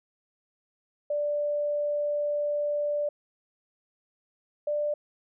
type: tone pair in turn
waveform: sine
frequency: 587.3 / 591.4 Hz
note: D5 / D5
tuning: 0 / +12 cents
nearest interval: unison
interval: 12 cents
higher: second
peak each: -25 dBFS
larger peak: neither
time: 1.1-3.09 / 4.67-4.94 s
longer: first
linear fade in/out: 5 ms
effects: none